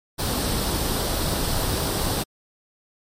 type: noise with comb filter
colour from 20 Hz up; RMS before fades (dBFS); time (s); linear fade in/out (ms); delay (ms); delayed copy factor
pink; -24; 0.18-2.24; 20; 0.22; +0.5
effects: MP3 64 kbps